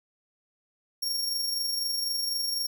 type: tone with amplitude modulation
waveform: sawtooth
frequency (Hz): 5540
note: F8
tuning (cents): -15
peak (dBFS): -23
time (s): 1.02-2.67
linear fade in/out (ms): 10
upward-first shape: sine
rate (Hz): 24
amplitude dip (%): 40
effects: none